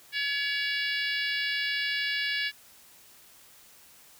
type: harmonic tone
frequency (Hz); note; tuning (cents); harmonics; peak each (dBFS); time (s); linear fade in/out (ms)
567; C#5; +39; 3 / 4 / 5 / 6 / 7 / 8 / 9; -31 / -33 / -35 / -37 / -38 / -39 / -40; 0.12-2.52; 50
effects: white hiss -55 dBFS RMS until 4.19 s